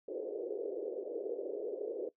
pink band-pass noise, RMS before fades -39 dBFS, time 0.08-2.09 s, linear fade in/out 5 ms, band 380 to 510 Hz, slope 48 dB/octave, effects noise-tail reverb RT60 0.1 s tail -18 dB re dry

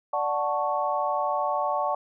sine chord, D major seventh, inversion none, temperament equal, 587.3 / 740 / 880 / 1108.7 Hz, D5 / F#5 / A5 / C#6, 0 / 0 / 0 / 0 cents, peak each -29 dBFS, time 0.13-1.95 s, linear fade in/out 5 ms, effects none

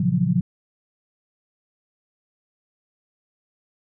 sine chord, Gb major seventh, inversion first, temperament equal with one note detuned, 116.54 / 138.59 / 171.91 / 185 Hz, Bb2 / Db3 / F3 / Gb3, 0 / 0 / -27 / 0 cents, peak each -27 / -24 / -21 / -22 dBFS, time 0-0.41 s, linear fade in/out 5 ms, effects none

